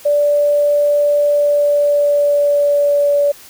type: tone with pitch glide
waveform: sine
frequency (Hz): 583 to 575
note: D5 to D5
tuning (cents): -13 to -37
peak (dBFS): -10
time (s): 0.05-3.32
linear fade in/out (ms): 10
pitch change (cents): -24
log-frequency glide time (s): 1.28-3.2
effects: white hiss -40 dBFS RMS until 3.49 s